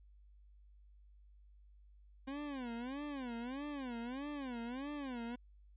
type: tone with vibrato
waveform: 40% pulse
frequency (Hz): 261.6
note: C4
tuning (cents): 0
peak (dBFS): -40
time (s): 2.27-5.36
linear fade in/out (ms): 10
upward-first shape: sine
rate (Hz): 1.6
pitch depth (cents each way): 210
effects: added 50 Hz sine -59 dBFS peak until 5.76 s + resampled to 8000 Hz